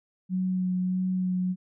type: tone with vibrato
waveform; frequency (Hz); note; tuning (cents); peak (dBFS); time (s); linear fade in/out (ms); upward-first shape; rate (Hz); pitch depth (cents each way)
sine; 184.1; F#3; -8; -24; 0.29-1.56; 50; sine; 1.6; 13
effects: none